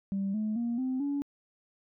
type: tone with pitch steps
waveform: sine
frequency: 196 / 215 / 235.8 / 258.6 / 283.7 Hz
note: G3 / A3 / A#3 / C4 / C#4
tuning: 0 / -40 / +20 / -20 / +40 cents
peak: -27 dBFS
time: 0.12-1.22 s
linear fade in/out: 0 ms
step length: 220 ms
effects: tanh soft clip ceiling -25 dBFS